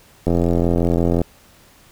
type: click train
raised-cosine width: 2 ms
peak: -5 dBFS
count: 82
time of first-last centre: 0.27-1.216 s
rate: 85.6 Hz
effects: pink hiss -50 dBFS RMS until 1.91 s